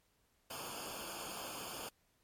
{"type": "noise with comb filter", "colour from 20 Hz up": "pink", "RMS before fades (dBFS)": -45, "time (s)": [0.5, 1.89], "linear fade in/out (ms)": 5, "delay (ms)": 0.51, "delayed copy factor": -0.9, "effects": ["pink hiss -75 dBFS RMS until 2.23 s", "MP3 64 kbps"]}